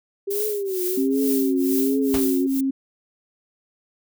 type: tone with vibrato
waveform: sine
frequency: 392 Hz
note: G4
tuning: in tune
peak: -23 dBFS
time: 0.27-2.47 s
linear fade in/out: 10 ms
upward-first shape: triangle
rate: 1.3 Hz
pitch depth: 160 cents each way
type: noise with tremolo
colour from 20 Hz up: violet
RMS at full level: -26 dBFS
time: 0.3-2.61 s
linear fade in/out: 10 ms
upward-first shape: triangle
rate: 2.2 Hz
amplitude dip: 100%
type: tone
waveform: sine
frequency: 269.1 Hz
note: C4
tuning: 49 cents sharp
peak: -19 dBFS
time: 0.97-2.71 s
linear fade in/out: 10 ms
type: noise with exponential decay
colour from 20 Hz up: pink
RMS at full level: -24 dBFS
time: 2.14-2.3 s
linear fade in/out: 1 ms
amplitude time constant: 34 ms
effects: none